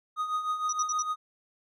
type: tone with tremolo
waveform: triangle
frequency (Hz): 1244.5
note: D#6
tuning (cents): 0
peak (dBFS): -23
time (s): 0.16-1.16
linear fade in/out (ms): 50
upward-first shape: triangle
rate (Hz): 6.5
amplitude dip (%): 70
type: tone bursts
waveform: sine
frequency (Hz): 5890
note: F#8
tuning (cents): -9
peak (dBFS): -28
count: 4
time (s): 0.69-1.025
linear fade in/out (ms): 5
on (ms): 38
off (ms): 61
effects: none